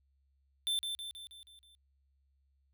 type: tone with echo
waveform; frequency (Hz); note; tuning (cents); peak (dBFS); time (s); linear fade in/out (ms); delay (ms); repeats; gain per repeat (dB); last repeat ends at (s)
square; 3547; A7; +13; -31; 0.67-0.79; 0; 160; 6; -5; 1.75
effects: added 68 Hz sine -70 dBFS peak until 2.73 s